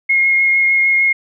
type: tone with vibrato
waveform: sine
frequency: 2151 Hz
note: C7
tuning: 47 cents sharp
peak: -10 dBFS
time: 0.09-1.13 s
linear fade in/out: 10 ms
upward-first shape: sine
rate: 6.6 Hz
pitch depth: 10 cents each way
effects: none